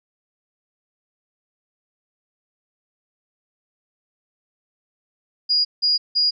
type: tone bursts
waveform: sine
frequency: 4873 Hz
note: D#8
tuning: 37 cents flat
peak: -15 dBFS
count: 3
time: 5.49-6.31 s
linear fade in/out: 20 ms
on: 160 ms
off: 170 ms
effects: none